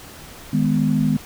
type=chord; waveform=sine; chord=G# minor; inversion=second; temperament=just; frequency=155.74 / 207.7 / 249.2 Hz; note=D#3 / G#3 / B3; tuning=+2 / 0 / +16 cents; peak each=-20 dBFS; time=0.53-1.17 s; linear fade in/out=5 ms; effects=pink hiss -40 dBFS RMS until 1.25 s